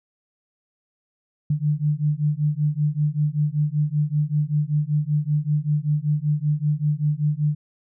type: beating tone pair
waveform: sine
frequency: 146.83 / 152.03 Hz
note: D3 / D#3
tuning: 0 / -40 cents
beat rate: 5.2 Hz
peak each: -22 dBFS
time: 1.5-7.55 s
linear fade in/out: 5 ms
effects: none